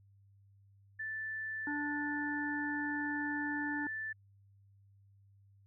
sine tone, 1760 Hz, A6, in tune, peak -37 dBFS, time 0.99-4.13 s, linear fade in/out 10 ms
harmonic tone, 293.1 Hz, D4, 3 cents flat, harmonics 1 / 3 / 5, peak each -37 / -43 / -46 dBFS, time 1.67-3.87 s, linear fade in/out 2 ms
effects added 99 Hz sine -61 dBFS peak until 5.66 s

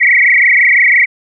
sine tone with frequency modulation, 2093 Hz, C7, in tune, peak -5 dBFS, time 0-1.06 s, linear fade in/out 20 ms, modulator 25.9 Hz, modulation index 7.5, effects none

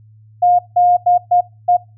sine tone bursts at uneven times, 711 Hz, F5, 31 cents sharp, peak -8 dBFS, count 5, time 0.42-0.59 / 0.76-0.97 / 1.06-1.18 / 1.31-1.41 / 1.68-1.77 s, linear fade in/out 10 ms, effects noise-tail reverb RT60 0.3 s tail -24 dB re dry + added 108 Hz sine -42 dBFS peak until 1.97 s

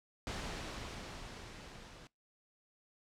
pink noise with level ramp, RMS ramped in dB -40 to -54 dBFS, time 0.27-2.07 s, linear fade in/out 0 ms, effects noise-tail reverb RT60 0.2 s tail -24 dB re dry + low-pass 6000 Hz 12 dB/octave

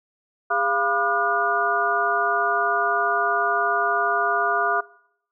sine tone cluster, 408.4 / 693 / 988 / 1202 / 1445 Hz, G#4 / F5 / B5 / D6 / F#6, -29 / -14 / 0 / +40 / -41 cents, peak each -30 / -24 / -29 / -24 / -24 dBFS, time 0.5-4.81 s, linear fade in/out 10 ms, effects noise-tail reverb RT60 0.7 s tail -21 dB re dry

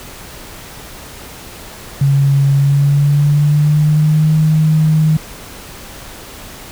sine tone with pitch glide, 138.9 to 155.91 Hz, C#3 to D#3, +4 to +4 cents, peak -8 dBFS, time 2.01-5.17 s, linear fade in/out 5 ms, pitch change +200 cents, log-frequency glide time 2.54-4.33 s, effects pink hiss -33 dBFS RMS until 6.71 s

